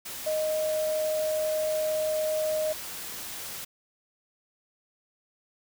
sine tone in noise, 621 Hz, D#5, 3 cents flat, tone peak -25 dBFS, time 0.26-2.73 s, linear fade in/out 10 ms, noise white, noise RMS -38 dBFS, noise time 0.05-3.65 s, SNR +10 dB, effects none

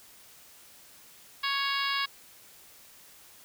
harmonic tone with a mistuned harmonic, 554.4 Hz, C#5, in tune, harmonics 2 / 3 / 4 / 5 / 6 / 7 / 8 / 9, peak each -32 / -34 / -35 / -36 / -37 / -37 / -38 / -39 dBFS, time 1.43-2.06 s, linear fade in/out 10 ms, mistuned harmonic 5, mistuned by +16 cents, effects white hiss -54 dBFS RMS until 3.44 s

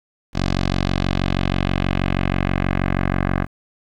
10% pulse tone with low-pass filter sweep, 46.25 Hz, F#1, in tune, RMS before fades -20 dBFS, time 0.33-3.47 s, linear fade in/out 50 ms, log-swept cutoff 5000 to 1700 Hz, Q 1.7, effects 8-bit

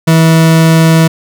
40% pulse tone, 162.4 Hz, E3, 26 cents flat, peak -3 dBFS, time 0.07-1.08 s, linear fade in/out 10 ms, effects none

